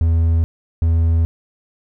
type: tone pair in turn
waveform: triangle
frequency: 82.41 / 82.41 Hz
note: E2 / E2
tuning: 0 / 0 cents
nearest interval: unison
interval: 0 cents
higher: neither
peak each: -10 dBFS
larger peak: neither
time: 0.01-0.44 / 0.82-1.25 s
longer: neither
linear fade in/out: 0 ms
effects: none